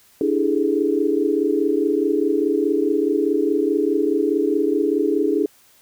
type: tone cluster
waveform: sine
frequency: 290.2 / 326.5 / 403.4 / 428.2 Hz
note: D4 / E4 / G4 / A4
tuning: -21 / -17 / +50 / -47 cents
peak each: -22 dBFS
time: 0.21-5.46 s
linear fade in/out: 2 ms
effects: white hiss -54 dBFS RMS until 5.81 s